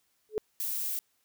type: tone with exponential growth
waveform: sine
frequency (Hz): 428.8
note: A4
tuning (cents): -45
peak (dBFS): -22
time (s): 0.29-0.38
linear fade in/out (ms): 0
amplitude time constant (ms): 18
type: noise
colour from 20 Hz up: violet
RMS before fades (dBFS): -33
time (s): 0.6-0.99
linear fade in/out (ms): 0
effects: white hiss -73 dBFS RMS until 1.24 s